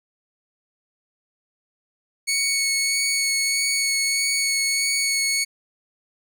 15% pulse tone with vibrato, 2217 Hz, C#7, in tune, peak -13 dBFS, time 2.27-5.45 s, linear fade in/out 20 ms, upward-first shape sine, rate 1.6 Hz, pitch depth 13 cents each way, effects none

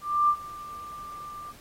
sine tone with ADSR envelope, 1186 Hz, D6, 17 cents sharp, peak -17 dBFS, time 0.01-1.53 s, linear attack 280 ms, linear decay 68 ms, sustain -20 dB, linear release 29 ms, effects pink hiss -52 dBFS RMS until 1.6 s + AAC 48 kbps

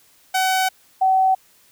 sawtooth / sine tone pair in turn, 754 / 759.2 Hz, F#5 / F#5, +32 / +44 cents, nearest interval unison, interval 12 cents, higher second, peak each -13 dBFS, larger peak neither, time 0.34-0.69 / 1.01-1.35 s, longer first, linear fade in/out 10 ms, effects white hiss -55 dBFS RMS until 1.71 s

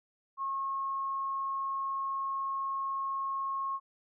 sine tone, 1086 Hz, C#6, 36 cents flat, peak -31 dBFS, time 0.37-3.8 s, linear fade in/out 50 ms, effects none

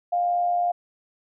sine tone with amplitude modulation, 704 Hz, F5, 14 cents sharp, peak -18 dBFS, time 0.12-0.72 s, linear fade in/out 10 ms, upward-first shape sine, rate 102 Hz, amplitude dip 40%, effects none

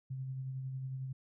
sine tone with tremolo, 131.8 Hz, C3, 13 cents sharp, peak -36 dBFS, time 0.1-1.13 s, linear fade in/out 10 ms, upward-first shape sine, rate 11 Hz, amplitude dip 30%, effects none

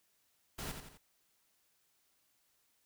pink noise with echo, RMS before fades -42 dBFS, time 0.58-0.72 s, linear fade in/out 10 ms, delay 86 ms, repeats 3, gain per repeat -6 dB, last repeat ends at 0.978 s, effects white hiss -75 dBFS RMS until 2.85 s

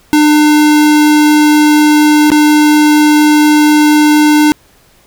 square tone with dropouts, 300.7 Hz, D4, 41 cents sharp, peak -5 dBFS, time 0.13-4.52 s, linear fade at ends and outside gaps 0 ms, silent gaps 2.303-2.317 s, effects pink hiss -47 dBFS RMS until 5.06 s

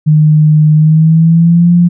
sine tone with pitch glide, 153.2 to 173.96 Hz, D#3 to F3, -27 to -6 cents, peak -3 dBFS, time 0.06-1.89 s, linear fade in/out 20 ms, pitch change +221 cents, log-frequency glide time 0.74-1.72 s, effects none

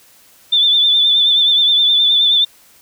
sine tone with vibrato, 3528 Hz, A7, 4 cents sharp, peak -9 dBFS, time 0.52-2.45 s, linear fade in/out 10 ms, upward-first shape sine, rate 9.5 Hz, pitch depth 43 cents each way, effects white hiss -48 dBFS RMS until 2.81 s

